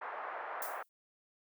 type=band-pass noise; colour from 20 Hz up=pink; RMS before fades=-42 dBFS; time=0.01-0.83 s; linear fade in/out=10 ms; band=620 to 1600 Hz; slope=24 dB/octave
type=noise with exponential decay; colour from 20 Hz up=violet; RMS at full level=-38 dBFS; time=0.62-0.89 s; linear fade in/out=1 ms; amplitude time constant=58 ms
effects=none